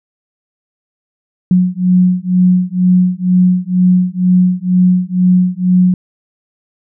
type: beating tone pair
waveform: sine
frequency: 180.8 / 182.9 Hz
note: F#3 / F#3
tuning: -40 / -20 cents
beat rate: 2.1 Hz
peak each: -11 dBFS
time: 1.51-5.94 s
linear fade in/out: 2 ms
effects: none